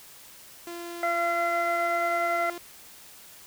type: tone with pitch glide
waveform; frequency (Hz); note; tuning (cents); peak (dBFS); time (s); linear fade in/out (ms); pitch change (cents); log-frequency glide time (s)
sawtooth; 343.7 to 346.9; F4 to F4; -28 to -12; -32; 0.67-2.58; 2; +16; 1.13-2.18
type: harmonic tone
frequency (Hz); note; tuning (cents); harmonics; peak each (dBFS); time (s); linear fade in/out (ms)
683; F5; -39; 1 / 2 / 3; -26 / -29 / -31; 1.03-2.5; 2
effects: white hiss -49 dBFS RMS until 3.46 s